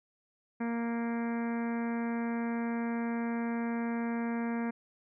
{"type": "harmonic tone", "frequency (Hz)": 233.1, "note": "A#3", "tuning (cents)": 0, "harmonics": [1, 2, 3, 4, 5, 6, 7, 8, 9, 10], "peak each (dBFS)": [-31, -41, -44, -44, -50, -50, -47, -52, -50, -53], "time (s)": [0.6, 4.71], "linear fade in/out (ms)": 10, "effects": []}